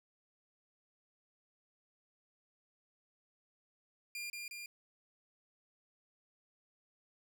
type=tone with echo; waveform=sawtooth; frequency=2400 Hz; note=D7; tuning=37 cents sharp; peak=-37 dBFS; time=4.15-4.3 s; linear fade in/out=2 ms; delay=180 ms; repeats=2; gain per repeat=-2 dB; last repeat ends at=4.66 s; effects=none